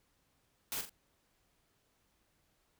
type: noise with echo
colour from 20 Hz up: white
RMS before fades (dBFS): -38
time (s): 0.72-0.81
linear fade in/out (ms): 0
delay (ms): 42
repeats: 2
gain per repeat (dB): -8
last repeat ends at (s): 0.894
effects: pink hiss -75 dBFS RMS until 2.79 s